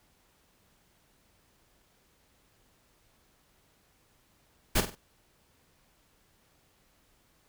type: noise with echo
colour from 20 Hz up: pink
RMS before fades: -24 dBFS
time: 4.75-4.81 s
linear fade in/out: 10 ms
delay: 48 ms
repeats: 3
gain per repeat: -9 dB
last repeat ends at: 4.954 s
effects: pink hiss -67 dBFS RMS until 7.48 s